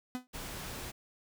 45% pulse tone with exponential decay, 251.4 Hz, B3, 31 cents sharp, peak -31 dBFS, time 0.15-0.27 s, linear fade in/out 0 ms, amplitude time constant 25 ms
pink noise, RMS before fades -42 dBFS, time 0.33-0.92 s, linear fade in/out 20 ms
effects none

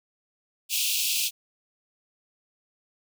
pink high-pass noise, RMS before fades -26 dBFS, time 0.69-1.31 s, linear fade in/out 50 ms, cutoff 2500 Hz, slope 96 dB/octave, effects none

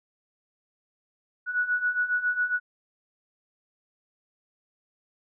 sine beating tone pair, 1466 / 1473.3 Hz, F#6 / F#6, -16 / -8 cents, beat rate 7.3 Hz, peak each -29 / -25 dBFS, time 1.46-2.6 s, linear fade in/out 50 ms, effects none

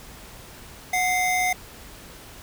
square tone pair together, 732.4 / 2081 Hz, F#5 / C7, -18 / -10 cents, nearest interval octave + tritone, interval 1808 cents, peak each -24 / -24 dBFS, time 0.93-1.53 s, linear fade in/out 5 ms, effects added 50 Hz sine -52 dBFS peak until 2.42 s + pink hiss -44 dBFS RMS until 2.42 s

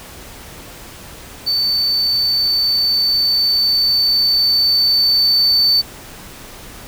triangle tone with level ramp, 4532 Hz, C#8, 37 cents sharp, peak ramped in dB -13 to -9 dBFS, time 1.46-5.82 s, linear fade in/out 20 ms, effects pink hiss -36 dBFS RMS until 6.87 s

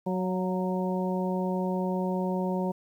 harmonic tone with a mistuned harmonic, 185 Hz, F#3, in tune, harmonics 1 / 2 / 3 / 4 / 5, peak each -28 / -33 / -34 / -39 / -36 dBFS, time 0.06-2.72 s, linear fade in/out 10 ms, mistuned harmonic 4, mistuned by -34 cents, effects 10-bit

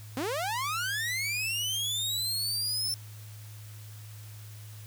sawtooth linear sweep, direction up, 239.6 to 5360 Hz, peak -26 dBFS, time 0.17-2.94 s, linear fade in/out 0 ms, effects added 106 Hz sine -43 dBFS peak until 4.86 s + white hiss -53 dBFS RMS until 4.86 s

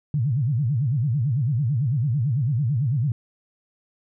sine tone with vibrato, 130 Hz, C3, 11 cents flat, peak -19 dBFS, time 0.14-3.12 s, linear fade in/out 2 ms, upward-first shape sine, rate 9 Hz, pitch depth 290 cents each way, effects none

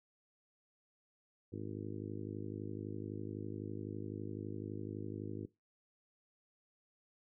harmonic tone, 51.91 Hz, G#1, in tune, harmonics 2 / 3 / 4 / 5 / 6 / 7 / 8 / 9, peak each -46 / -51 / -49 / -49 / -47 / -48 / -54 / -54 dBFS, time 1.52-5.46 s, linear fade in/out 10 ms, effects noise-tail reverb RT60 0.2 s tail -19 dB re dry

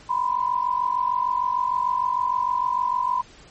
sine tone pair together, 975.4 / 1022 Hz, B5 / C6, -22 / -41 cents, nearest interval minor second, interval 81 cents, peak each -23 dBFS, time 0.09-3.22 s, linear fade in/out 10 ms, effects pink hiss -49 dBFS RMS until 3.5 s + MP3 32 kbps

